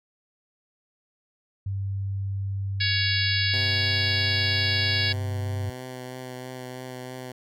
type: tone with pitch glide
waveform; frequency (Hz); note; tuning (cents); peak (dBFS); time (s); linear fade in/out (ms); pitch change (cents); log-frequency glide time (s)
sine; 98 to 99.25; G2 to G2; 0 to +22; -26; 1.66-5.7; 5; +22; 4.57-5.14
type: harmonic tone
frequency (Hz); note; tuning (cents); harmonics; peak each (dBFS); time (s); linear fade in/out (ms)
560; C#5; +18; 3 / 4 / 5 / 6 / 7 / 8 / 9; -29 / -30 / -32 / -32 / -30 / -30 / -31; 2.8-5.13; 10
type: tone with vibrato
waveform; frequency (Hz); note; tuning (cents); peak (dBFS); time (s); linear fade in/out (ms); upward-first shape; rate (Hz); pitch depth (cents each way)
10% pulse; 127.3; C3; -47; -27; 3.53-7.32; 5; triangle; 3.1; 16
effects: none